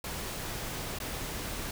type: noise with dropouts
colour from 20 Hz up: pink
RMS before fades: -37 dBFS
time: 0.04-1.71 s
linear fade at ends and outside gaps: 2 ms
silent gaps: 0.987-1.001 s
effects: none

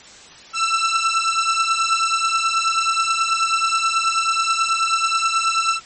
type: beating tone pair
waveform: sawtooth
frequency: 1330 / 1339.3 Hz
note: E6 / E6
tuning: +15 / +27 cents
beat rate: 9.3 Hz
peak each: -16 dBFS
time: 0.53-5.8 s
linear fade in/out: 50 ms
effects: white hiss -42 dBFS RMS until 5.85 s + MP3 32 kbps

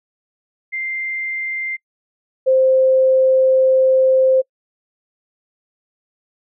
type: tone pair in turn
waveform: sine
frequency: 2093 / 523.2 Hz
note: C7 / C5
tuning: 0 / 0 cents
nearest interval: 2 octaves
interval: 2400 cents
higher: first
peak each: -21 / -10 dBFS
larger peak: second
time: 0.72-1.77 / 2.46-4.42 s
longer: second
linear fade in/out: 20 ms
effects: noise-tail reverb RT60 0.1 s tail -26 dB re dry

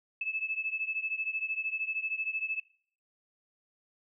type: beating tone pair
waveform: sine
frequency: 2607 / 2620 Hz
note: E7 / E7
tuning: -20 / -11 cents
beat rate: 13 Hz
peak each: -33 / -35 dBFS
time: 0.21-2.6 s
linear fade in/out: 5 ms
effects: noise-tail reverb RT60 0.5 s tail -19 dB re dry

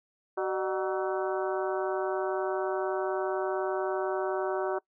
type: harmonic tone with a mistuned harmonic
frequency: 188.5 Hz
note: F#3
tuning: 32 cents sharp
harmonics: 2 / 3 / 4 / 5 / 6 / 7 / 8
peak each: -30 / -34 / -36 / -38 / -40 / -41 / -42 dBFS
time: 0.37-4.79 s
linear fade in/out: 10 ms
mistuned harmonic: 3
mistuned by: +110 cents
effects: noise-tail reverb RT60 0.1 s tail -23 dB re dry

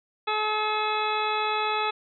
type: harmonic tone with a mistuned harmonic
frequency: 427.9 Hz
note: A4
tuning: 48 cents flat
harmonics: 1 / 2 / 3 / 4 / 5 / 6 / 8 / 9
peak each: -32 / -28 / -29 / -39 / -38 / -32 / -35 / -38 dBFS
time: 0.27-1.91 s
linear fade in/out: 10 ms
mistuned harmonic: 9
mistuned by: +32 cents
effects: none

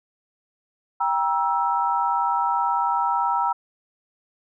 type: chord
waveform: sine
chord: E diminished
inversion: first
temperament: just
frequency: 791.1 / 949.3 / 1318.5 Hz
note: G5 / Bb5 / E6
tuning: +16 / +31 / 0 cents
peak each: -25 / -22 / -25 dBFS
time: 1-3.53 s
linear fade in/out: 10 ms
effects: none

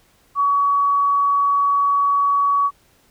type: tone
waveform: sine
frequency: 1130 Hz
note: C#6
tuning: 33 cents sharp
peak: -14 dBFS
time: 0.35-2.71 s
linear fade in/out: 50 ms
effects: pink hiss -57 dBFS RMS until 3.1 s

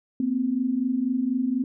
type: tone pair together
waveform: sine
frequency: 236.3 / 260.4 Hz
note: A#3 / C4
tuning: +24 / -8 cents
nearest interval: major second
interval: 168 cents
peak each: -27 / -23 dBFS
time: 0.2-1.64 s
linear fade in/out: 2 ms
effects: none

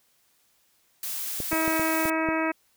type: noise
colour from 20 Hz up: blue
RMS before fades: -32 dBFS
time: 1.03-2.1 s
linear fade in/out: 2 ms
type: clicks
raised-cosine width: 2 ms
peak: -19 dBFS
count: 6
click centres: 1.403 / 1.53 / 1.679 / 1.796 / 2.055 / 2.288 s
type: harmonic tone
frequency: 320.4 Hz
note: E4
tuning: 49 cents flat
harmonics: 1 / 2 / 3 / 4 / 5 / 6 / 7 / 8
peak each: -27 / -30 / -32 / -33 / -34 / -35 / -35 / -36 dBFS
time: 1.51-2.52 s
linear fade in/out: 10 ms
effects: white hiss -66 dBFS RMS until 2.76 s

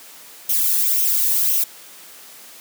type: noise with flanger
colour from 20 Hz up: violet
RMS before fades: -18 dBFS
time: 0.49-1.64 s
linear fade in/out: 5 ms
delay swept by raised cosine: 0.32 to 1.17 ms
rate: 1.9 Hz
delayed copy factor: +0.5
effects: white hiss -42 dBFS RMS until 2.6 s + high-pass 200 Hz 12 dB/octave

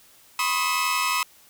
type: tone cluster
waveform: sawtooth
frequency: 996 / 1078 / 1251 / 2593 Hz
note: B5 / C#6 / D#6 / E7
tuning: +14 / -49 / +9 / -29 cents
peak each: -24 dBFS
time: 0.39-1.23 s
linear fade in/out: 2 ms
effects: white hiss -54 dBFS RMS until 1.49 s

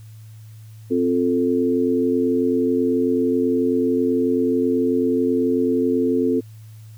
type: chord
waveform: sine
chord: F major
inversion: second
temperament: equal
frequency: 261.6 / 349.2 / 440 Hz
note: C4 / F4 / A4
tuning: 0 / 0 / 0 cents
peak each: -19 / -23 / -21 dBFS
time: 0.9-6.41 s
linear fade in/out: 20 ms
effects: added 109 Hz sine -38 dBFS peak until 6.97 s + white hiss -56 dBFS RMS until 6.97 s

